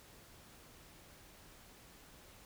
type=silence; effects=pink hiss -59 dBFS RMS until 2.45 s